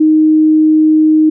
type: tone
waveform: sine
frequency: 311.1 Hz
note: D#4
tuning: in tune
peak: -5 dBFS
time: 0-1.3 s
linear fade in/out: 10 ms
effects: none